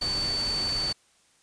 sine tone in noise, 4527 Hz, C#8, 36 cents sharp, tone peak -26 dBFS, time 0.01-0.93 s, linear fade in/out 10 ms, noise pink, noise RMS -35 dBFS, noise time 0.01-0.93 s, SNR +6 dB, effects white hiss -63 dBFS RMS until 1.42 s + resampled to 22050 Hz

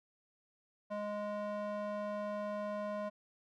square tone with band-pass filter, 207.7 Hz, G#3, in tune, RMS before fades -39 dBFS, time 0.9-3.1 s, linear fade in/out 20 ms, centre 740 Hz, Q 2, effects none

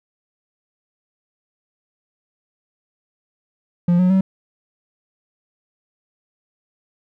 triangle tone with pitch steps, 174.61 / 182.34 / 190.41 Hz, F3 / F#3 / F#3, 0 / -25 / +50 cents, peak -10 dBFS, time 3.88-4.21 s, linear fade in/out 5 ms, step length 110 ms, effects none

